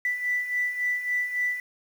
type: beating tone pair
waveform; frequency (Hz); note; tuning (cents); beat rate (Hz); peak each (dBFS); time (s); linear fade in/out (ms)
sine; 1975.5 / 1979.1; B6 / B6; 0 / +3; 3.6; -31 / -25; 0.05-1.6; 2
effects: tanh soft clip ceiling -17 dBFS + 8-bit